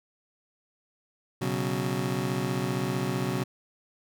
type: chord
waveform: 25% pulse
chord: B suspended second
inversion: none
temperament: just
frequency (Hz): 123.47 / 138.9 / 185.21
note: B2 / C#3 / F#3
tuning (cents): 0 / +4 / +2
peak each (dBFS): -28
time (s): 1.41-3.44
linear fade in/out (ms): 10
effects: none